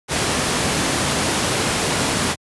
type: noise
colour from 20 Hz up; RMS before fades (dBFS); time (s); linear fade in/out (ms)
pink; -19; 0.08-2.36; 50
effects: high-pass 100 Hz 12 dB/octave + resampled to 24000 Hz